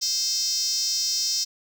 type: tone with high-pass filter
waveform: 5% pulse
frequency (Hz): 523.3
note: C5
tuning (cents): 0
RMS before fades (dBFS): -25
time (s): 0.01-1.45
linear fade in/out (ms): 20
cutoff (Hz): 5300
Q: 6.4
effects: none